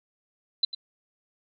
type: tone with echo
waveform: sine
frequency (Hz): 4024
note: B7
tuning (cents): +32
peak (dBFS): -18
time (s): 0.63-0.65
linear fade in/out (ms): 5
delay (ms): 99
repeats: 1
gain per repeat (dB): -13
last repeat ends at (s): 0.749
effects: none